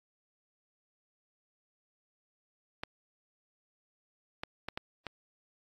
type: clicks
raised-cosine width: 0.3 ms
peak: -20 dBFS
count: 5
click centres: 2.835 / 4.435 / 4.686 / 4.775 / 5.067 s
effects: AAC 32 kbps